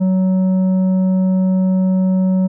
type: tone with tanh clipping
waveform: sine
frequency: 186.9 Hz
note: F#3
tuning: 18 cents sharp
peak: -13 dBFS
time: 0-2.48 s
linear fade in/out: 20 ms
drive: 7 dB
effects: none